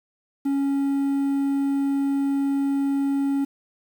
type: tone with quantisation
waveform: triangle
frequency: 277.2 Hz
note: C#4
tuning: in tune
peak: -18 dBFS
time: 0.45-3.45 s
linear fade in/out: 10 ms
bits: 8
effects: none